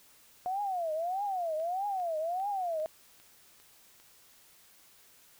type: tone with vibrato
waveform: sine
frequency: 713 Hz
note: F5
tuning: 36 cents sharp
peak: -30 dBFS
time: 0.46-2.86 s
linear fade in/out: 0 ms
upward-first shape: triangle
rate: 1.6 Hz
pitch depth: 270 cents each way
type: click train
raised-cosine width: 0.2 ms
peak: -40 dBFS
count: 7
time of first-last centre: 1.6-4 s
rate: 2.5 Hz
effects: white hiss -60 dBFS RMS until 5.39 s